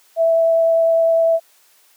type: tone with vibrato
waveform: sine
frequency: 659 Hz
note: E5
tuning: 1 cent flat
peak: -11 dBFS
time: 0.16-1.4 s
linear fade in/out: 50 ms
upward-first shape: triangle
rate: 9.9 Hz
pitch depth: 8 cents each way
effects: white hiss -54 dBFS RMS until 1.96 s + high-pass 400 Hz 12 dB/octave